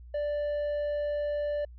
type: tone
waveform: triangle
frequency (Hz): 587.3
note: D5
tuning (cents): 0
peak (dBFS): -26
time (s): 0.14-1.65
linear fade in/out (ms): 5
effects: added 60 Hz sine -45 dBFS peak until 1.78 s + resampled to 11025 Hz